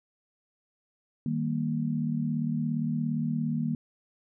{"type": "chord", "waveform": "sine", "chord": "Eb major", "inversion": "none", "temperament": "equal", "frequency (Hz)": [155.56, 196, 233.1], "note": ["Eb3", "G3", "Bb3"], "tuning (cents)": [0, 0, 0], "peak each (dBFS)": [-30, -35, -29], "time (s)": [1.26, 3.75], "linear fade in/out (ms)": 2, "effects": []}